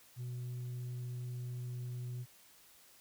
sine tone, 123.47 Hz, B2, in tune, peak -36 dBFS, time 0.16-2.26 s, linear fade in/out 50 ms, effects tanh soft clip ceiling -38 dBFS + white hiss -62 dBFS RMS until 3 s

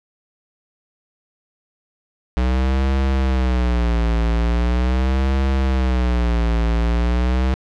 square tone with vibrato, 61.74 Hz, B1, in tune, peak -16 dBFS, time 2.37-7.54 s, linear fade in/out 0 ms, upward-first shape sine, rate 0.41 Hz, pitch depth 140 cents each way, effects low-pass 4000 Hz 12 dB/octave + 9-bit

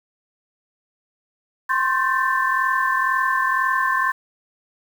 sine tone cluster, 1045 / 1087 / 1557 / 1770 Hz, C6 / C#6 / G6 / A6, -2 / -34 / -12 / +10 cents, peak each -21 / -25 / -24 / -23 dBFS, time 1.69-4.12 s, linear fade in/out 10 ms, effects 7-bit

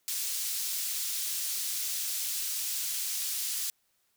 pink high-pass noise, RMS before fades -33 dBFS, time 0.08-3.7 s, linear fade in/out 0 ms, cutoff 5100 Hz, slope 12 dB/octave, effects white hiss -73 dBFS RMS until 4.16 s

